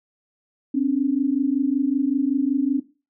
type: tone pair together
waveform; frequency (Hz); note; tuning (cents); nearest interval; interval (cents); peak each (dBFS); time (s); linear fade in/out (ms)
sine; 261.6 / 286.9; C4 / D4; 0 / -40; major second; 160; -21 / -20; 0.74-2.8; 10
effects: noise-tail reverb RT60 0.3 s tail -17 dB re dry